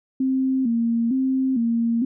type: tone with vibrato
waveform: sine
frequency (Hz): 246.9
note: B3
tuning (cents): 0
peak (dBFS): -18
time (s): 0.2-2.05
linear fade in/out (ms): 5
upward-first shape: square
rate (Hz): 1.1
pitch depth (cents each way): 110
effects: none